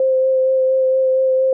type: tone with vibrato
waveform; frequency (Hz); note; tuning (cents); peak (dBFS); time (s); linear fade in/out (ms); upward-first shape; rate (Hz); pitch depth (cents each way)
sine; 523.3; C5; 0; -12; 0-1.53; 2; sine; 4.3; 12
effects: none